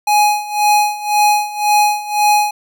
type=tone with tremolo; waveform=square; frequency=835 Hz; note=G#5; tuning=9 cents sharp; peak=-9 dBFS; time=0.07-2.51 s; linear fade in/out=5 ms; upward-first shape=sine; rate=1.9 Hz; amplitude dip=85%; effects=none